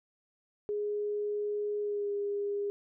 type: tone with pitch glide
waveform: sine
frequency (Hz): 415.3 to 406.3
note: G#4 to G#4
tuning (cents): 0 to -38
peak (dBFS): -30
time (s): 0.69-2.7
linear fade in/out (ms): 0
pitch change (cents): -38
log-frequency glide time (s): 1.81-2.11
effects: none